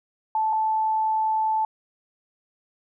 sine tone pair in turn, 875 / 875 Hz, A5 / A5, -10 / -10 cents, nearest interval unison, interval 0 cents, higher neither, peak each -20 / -20 dBFS, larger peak neither, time 0.35-0.53 / 0.53-1.65 s, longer second, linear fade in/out 2 ms, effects none

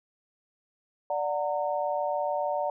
sine chord, D augmented, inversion none, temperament just, 587.3 / 734.2 / 917.7 Hz, D5 / F#5 / A#5, 0 / -14 / -27 cents, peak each -29 / -31 / -32 dBFS, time 1.1-2.7 s, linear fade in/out 2 ms, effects none

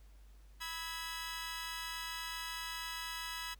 15% pulse chord, E major, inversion second, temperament equal with one note detuned, 987.8 / 1294.4 / 1661.2 Hz, B5 / E6 / G#6, 0 / -32 / 0 cents, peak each -37 / -40 / -38 dBFS, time 0.6-3.55 s, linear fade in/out 20 ms, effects added 50 Hz sine -55 dBFS peak until 3.59 s + pink hiss -70 dBFS RMS until 3.59 s

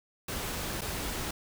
pink noise with dropouts, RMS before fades -35 dBFS, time 0.28-1.31 s, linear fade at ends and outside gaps 5 ms, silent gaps 0.81-0.816 s, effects none

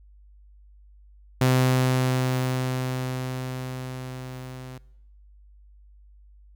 sawtooth tone with level ramp, 128.5 Hz, C3, 31 cents flat, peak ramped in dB -13 to -34 dBFS, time 1.41-4.78 s, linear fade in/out 5 ms, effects noise-tail reverb RT60 0.8 s tail -21 dB re dry + added 50 Hz sine -49 dBFS peak until 6.55 s

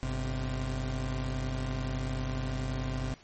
30% pulse tone pair together, 49.53 / 129.8 Hz, G1 / C3, +19 / -13 cents, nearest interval octave + perfect fourth, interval 1668 cents, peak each -31 / -31 dBFS, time 0.03-3.14 s, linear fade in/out 0 ms, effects pink hiss -57 dBFS RMS until 3.23 s + MP3 32 kbps

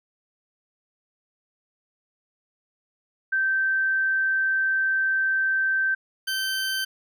sine / 20% pulse tone pair in turn, 1555 / 1548.8 Hz, G6 / G6, -14 / -21 cents, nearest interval unison, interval 7 cents, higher first, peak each -20 dBFS, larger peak neither, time 3.32-5.95 / 6.27-6.85 s, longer first, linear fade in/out 10 ms, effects none

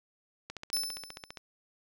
click train, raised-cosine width 0.2 ms, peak -23 dBFS, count 14, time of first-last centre 0.5-1.372 s, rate 14.9 Hz
sawtooth tone with exponential decay, 5274 Hz, E8, in tune, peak -24 dBFS, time 0.73-1.38 s, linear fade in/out 0 ms, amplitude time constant 140 ms
effects none

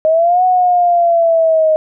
sine linear two-way sweep, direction up then down, 622 to 740 to 622 Hz, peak -8 dBFS, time 0.05-1.76 s, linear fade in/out 0 ms, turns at 0.44 s, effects none

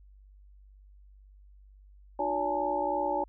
sine tone cluster, 304.4 / 362.8 / 570 / 835 / 898 Hz, D#4 / F#4 / C#5 / G#5 / A5, -38 / -34 / +48 / +9 / +35 cents, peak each -37 / -37 / -32 / -31 / -33 dBFS, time 2.19-3.24 s, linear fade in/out 5 ms, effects added 49 Hz sine -52 dBFS peak until 3.28 s

